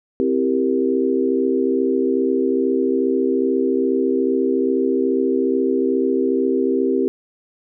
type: chord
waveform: sine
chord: C dominant seventh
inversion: none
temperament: equal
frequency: 261.6 / 329.6 / 392 / 466.2 Hz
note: C4 / E4 / G4 / Bb4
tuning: 0 / 0 / 0 / 0 cents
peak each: -20 / -24 / -19 / -24 dBFS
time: 0.2-7.08 s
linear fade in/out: 0 ms
effects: none